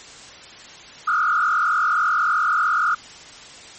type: tone with frequency modulation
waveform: sine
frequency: 1332 Hz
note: E6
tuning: 18 cents sharp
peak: -16 dBFS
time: 1.07-2.95 s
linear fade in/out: 10 ms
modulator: 43.4 Hz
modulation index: 2.7
effects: white hiss -41 dBFS RMS until 3.78 s + MP3 32 kbps